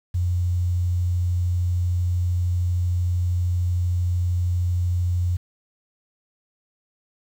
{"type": "tone with quantisation", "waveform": "sine", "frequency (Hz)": 88.7, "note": "F2", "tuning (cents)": 27, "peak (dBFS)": -19, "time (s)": [0.14, 5.37], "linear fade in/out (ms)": 10, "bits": 8, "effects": []}